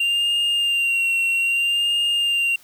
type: tone with vibrato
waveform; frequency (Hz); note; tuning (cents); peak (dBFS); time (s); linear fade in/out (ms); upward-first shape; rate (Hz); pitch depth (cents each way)
triangle; 2778; F7; -10; -16; 0-2.56; 5; sine; 0.62; 30
effects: white hiss -51 dBFS RMS until 2.63 s